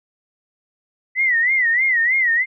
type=tone with vibrato; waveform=sine; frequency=1975.5 Hz; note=B6; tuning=in tune; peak=-14 dBFS; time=1.15-2.46 s; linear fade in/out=50 ms; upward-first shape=sine; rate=3.2 Hz; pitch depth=140 cents each way; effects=none